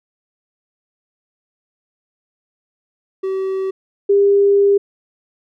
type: tone pair in turn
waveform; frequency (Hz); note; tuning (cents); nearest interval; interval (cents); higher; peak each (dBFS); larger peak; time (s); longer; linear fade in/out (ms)
triangle / sine; 382.5 / 400.9; G4 / G4; -42 / +39; minor second; 81; second; -16 / -9; second; 3.23-3.71 / 4.09-4.78; second; 10
effects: none